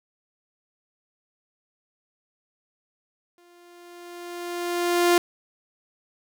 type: tone with exponential growth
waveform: sawtooth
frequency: 349.2 Hz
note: F4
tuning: in tune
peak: -11 dBFS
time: 3.38-5.18 s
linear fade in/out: 1 ms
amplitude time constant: 390 ms
effects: none